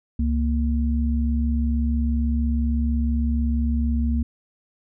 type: tone pair together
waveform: sine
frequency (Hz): 69 / 233.2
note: C#2 / A#3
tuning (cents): -7 / +1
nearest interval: octave + major sixth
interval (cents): 2108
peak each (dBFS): -20 / -24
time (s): 0.19-4.23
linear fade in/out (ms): 5
effects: none